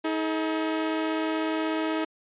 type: tone pair together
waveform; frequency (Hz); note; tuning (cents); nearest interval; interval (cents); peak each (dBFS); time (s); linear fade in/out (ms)
sawtooth; 317.6 / 428.9; D#4 / A4; +36 / -44; perfect fourth; 520; -22 / -29; 0.04-2.05; 10
effects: resampled to 8000 Hz